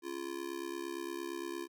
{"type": "tone with amplitude modulation", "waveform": "square", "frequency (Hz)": 343.4, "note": "F4", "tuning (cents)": -29, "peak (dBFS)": -35, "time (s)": [0.02, 1.68], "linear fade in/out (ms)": 50, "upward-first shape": "sine", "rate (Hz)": 68.7, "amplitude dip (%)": 90, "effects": []}